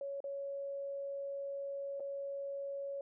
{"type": "tone with dropouts", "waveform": "sine", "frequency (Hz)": 557, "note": "C#5", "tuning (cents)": 8, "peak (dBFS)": -38, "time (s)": [0.01, 3.01], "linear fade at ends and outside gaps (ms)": 2, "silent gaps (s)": [[0.204, 0.241], [1.998, 2.004]], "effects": []}